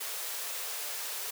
white high-pass noise, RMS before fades -37 dBFS, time 0-1.31 s, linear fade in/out 10 ms, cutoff 390 Hz, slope 48 dB/octave, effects none

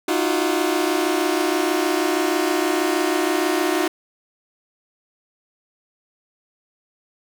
sawtooth tone cluster, 308.4 / 343.8 / 370.1 Hz, D#4 / F4 / F#4, -15 / -27 / 0 cents, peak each -19 dBFS, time 0.08-3.88 s, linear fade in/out 5 ms, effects none

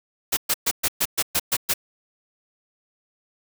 white noise bursts, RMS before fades -21 dBFS, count 9, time 0.32-1.739 s, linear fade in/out 10 ms, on 51 ms, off 120 ms, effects none

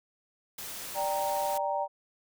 white noise, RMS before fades -40 dBFS, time 0.58-1.58 s, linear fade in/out 5 ms
sine chord, G minor, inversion second, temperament equal, 587.3 / 784 / 932.3 Hz, D5 / G5 / Bb5, 0 / 0 / 0 cents, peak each -32 dBFS, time 0.94-1.88 s, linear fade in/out 50 ms
effects none

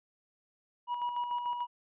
triangle tone with tremolo, 968 Hz, B5, 35 cents flat, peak -28 dBFS, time 0.87-1.67 s, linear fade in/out 50 ms, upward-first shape square, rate 6.8 Hz, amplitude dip 45%, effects resampled to 8000 Hz

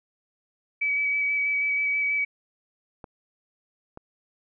sine tone with vibrato, 2284 Hz, D7, 49 cents flat, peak -22 dBFS, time 0.81-2.25 s, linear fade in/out 10 ms, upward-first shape square, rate 6.2 Hz, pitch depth 11 cents each way
clicks, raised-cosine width 1 ms, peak -26 dBFS, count 2, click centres 3.042 / 3.974 s
effects none

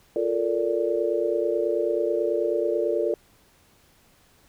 sine chord, Bb major seventh, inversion second, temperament just, 349.6 / 437 / 466.2 / 582.7 Hz, F4 / A4 / Bb4 / D5, +2 / -12 / 0 / -14 cents, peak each -27 dBFS, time 0.16-3.14 s, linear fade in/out 2 ms, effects pink hiss -59 dBFS RMS until 4.48 s

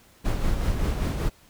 brown noise with tremolo, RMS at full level -23 dBFS, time 0.24-1.3 s, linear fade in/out 20 ms, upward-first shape sine, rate 5.2 Hz, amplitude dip 40%, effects pink hiss -56 dBFS RMS until 1.49 s

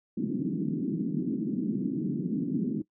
white band-pass noise, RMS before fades -30 dBFS, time 0.17-2.82 s, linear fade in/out 5 ms, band 150 to 320 Hz, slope 48 dB/octave, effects noise-tail reverb RT60 0.1 s tail -19 dB re dry

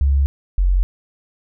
sine tone pair in turn, 69.3 / 45.59 Hz, C#2 / F#1, 0 / -25 cents, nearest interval perfect fifth, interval 725 cents, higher first, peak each -12 / -12 dBFS, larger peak neither, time 0.01-0.26 / 0.58-0.83 s, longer neither, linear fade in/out 0 ms, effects none

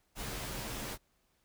pink noise with comb filter, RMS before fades -40 dBFS, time 0.15-0.98 s, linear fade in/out 50 ms, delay 12 ms, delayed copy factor -0.7, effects pink hiss -74 dBFS RMS until 1.44 s

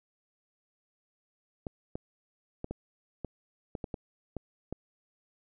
clicks, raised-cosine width 2 ms, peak -22 dBFS, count 10, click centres 1.668 / 1.955 / 2.644 / 2.71 / 3.247 / 3.752 / 3.842 / 3.942 / 4.367 / 4.726 s, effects none

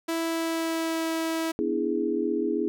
sawtooth tone with pitch glide, 329.6 to 325.3 Hz, E4 to E4, 0 to -23 cents, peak -22 dBFS, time 0.08-1.52 s, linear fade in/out 10 ms, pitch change -23 cents, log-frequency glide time 0.23-1.07 s
sine chord, E dominant seventh, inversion second, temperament equal, 246.9 / 293.7 / 329.6 / 415.3 Hz, B3 / D4 / E4 / G#4, 0 / 0 / 0 / 0 cents, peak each -31 / -31 / -28 / -28 dBFS, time 1.59-2.68 s, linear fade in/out 0 ms
effects none

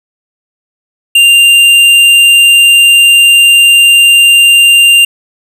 sine tone with tanh clipping, 2790 Hz, F7, 2 cents flat, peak -3 dBFS, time 1.15-5.05 s, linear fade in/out 5 ms, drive 12 dB, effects none

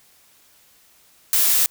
blue noise, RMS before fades -17 dBFS, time 1.33-1.66 s, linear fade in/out 0 ms, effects white hiss -55 dBFS RMS until 1.7 s

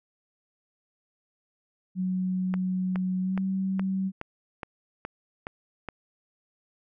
sine tone with pitch glide, 185 to 190.86 Hz, F#3 to G3, 0 to -46 cents, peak -25 dBFS, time 1.95-4.12 s, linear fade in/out 50 ms, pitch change +54 cents, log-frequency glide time 3.21-3.38 s
click train, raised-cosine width 0.5 ms, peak -19 dBFS, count 9, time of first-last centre 2.54-5.887 s, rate 2.39 Hz
effects none

